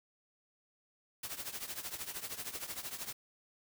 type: noise with tremolo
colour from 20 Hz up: white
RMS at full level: -39 dBFS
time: 1.23-3.13 s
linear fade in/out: 5 ms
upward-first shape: triangle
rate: 13 Hz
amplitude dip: 85%
effects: none